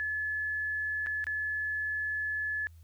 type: tone with dropouts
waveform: sine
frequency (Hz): 1718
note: A6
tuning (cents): -42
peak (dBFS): -30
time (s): 0-2.67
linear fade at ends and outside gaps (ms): 0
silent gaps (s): 1.062-1.069 / 1.242-1.268
effects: added 82 Hz sine -50 dBFS peak until 2.83 s + white hiss -70 dBFS RMS until 2.83 s